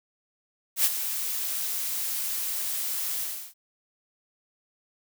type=noise with ADSR envelope; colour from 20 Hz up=blue; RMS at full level=-20 dBFS; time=0.76-3.54 s; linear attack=87 ms; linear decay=40 ms; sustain=-10 dB; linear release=350 ms; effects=none